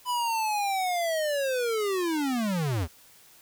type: linear sweep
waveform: square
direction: down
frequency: 1000 to 73.42 Hz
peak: -26 dBFS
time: 0.05-2.88 s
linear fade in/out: 50 ms
effects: white hiss -55 dBFS RMS until 3.41 s